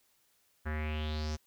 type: tone with low-pass filter sweep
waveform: square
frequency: 76.7 Hz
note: D#2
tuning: 24 cents flat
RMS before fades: -35 dBFS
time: 0.65-1.37 s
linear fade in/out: 20 ms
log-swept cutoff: 1600 to 6100 Hz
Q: 4.7
effects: white hiss -71 dBFS RMS until 1.46 s